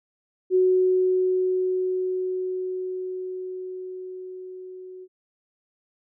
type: tone with level ramp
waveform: sine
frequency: 370 Hz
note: F#4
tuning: in tune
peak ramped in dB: -15 to -38 dBFS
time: 0.5-5.08 s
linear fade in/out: 50 ms
effects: none